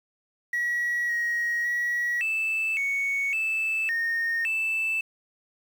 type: tone with pitch steps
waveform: sine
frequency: 1920 / 1891 / 1920 / 2635 / 2222 / 2632 / 1842 / 2641 Hz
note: B6 / A#6 / B6 / E7 / C#7 / E7 / A#6 / E7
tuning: -49 / +24 / -49 / -1 / +4 / -3 / -21 / +3 cents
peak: -22 dBFS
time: 0.53-5.01 s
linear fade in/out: 5 ms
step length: 560 ms
effects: tanh soft clip ceiling -22 dBFS + 8-bit